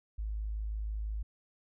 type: tone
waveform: sine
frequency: 53 Hz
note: G#1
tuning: 36 cents sharp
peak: -33 dBFS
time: 0.18-1.23 s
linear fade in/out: 10 ms
effects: none